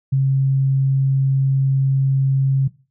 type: tone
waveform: sine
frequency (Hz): 135.1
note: C#3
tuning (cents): -44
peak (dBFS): -13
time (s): 0.12-2.68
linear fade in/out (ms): 10
effects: noise-tail reverb RT60 0.3 s tail -17 dB re dry